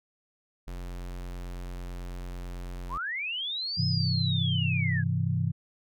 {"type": "tone", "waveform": "square", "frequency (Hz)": 44.53, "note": "F1", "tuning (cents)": 34, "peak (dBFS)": -36, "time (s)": [0.67, 2.98], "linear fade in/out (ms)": 10}
{"type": "linear two-way sweep", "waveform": "sine", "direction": "up then down", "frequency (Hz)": [880, 5150, 1584], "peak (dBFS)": -30, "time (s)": [2.89, 5.04], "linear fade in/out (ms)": 50, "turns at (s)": 3.86}
{"type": "chord", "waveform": "sine", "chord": "Ab augmented", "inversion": "none", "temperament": "equal with one note detuned", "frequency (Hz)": [101.51, 130.81, 164.81], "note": ["Ab2", "C3", "E3"], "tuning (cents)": [-39, 0, 0], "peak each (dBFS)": -29, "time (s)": [3.77, 5.52], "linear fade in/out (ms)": 20}
{"effects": []}